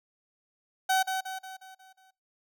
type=tone with echo; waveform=30% pulse; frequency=758 Hz; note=F#5; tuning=42 cents sharp; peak=-20 dBFS; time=0.89-1.03 s; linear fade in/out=10 ms; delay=180 ms; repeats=6; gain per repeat=-6 dB; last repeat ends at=2.11 s; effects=noise-tail reverb RT60 0.4 s tail -25 dB re dry